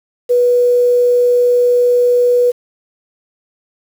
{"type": "tone with quantisation", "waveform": "sine", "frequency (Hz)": 488.7, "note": "B4", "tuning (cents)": -18, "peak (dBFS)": -8, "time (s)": [0.29, 2.52], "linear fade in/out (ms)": 20, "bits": 6, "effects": []}